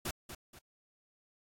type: noise with echo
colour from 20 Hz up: pink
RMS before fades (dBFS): -37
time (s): 0.05-0.11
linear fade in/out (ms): 5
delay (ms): 240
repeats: 2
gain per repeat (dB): -9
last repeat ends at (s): 0.59
effects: AAC 48 kbps